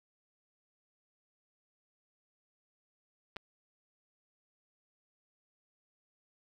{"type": "clicks", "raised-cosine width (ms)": 0.3, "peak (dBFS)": [-30, -23], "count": 2, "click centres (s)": [3.362, 3.367], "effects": ["9-bit"]}